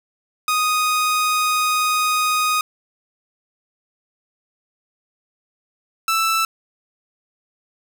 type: tone pair in turn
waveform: sawtooth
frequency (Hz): 1244.5 / 1323.2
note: D#6 / E6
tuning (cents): 0 / +6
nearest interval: minor second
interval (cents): 106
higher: second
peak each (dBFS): -13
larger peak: neither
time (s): 0.48-2.61 / 6.08-6.45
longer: first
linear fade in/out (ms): 2
effects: none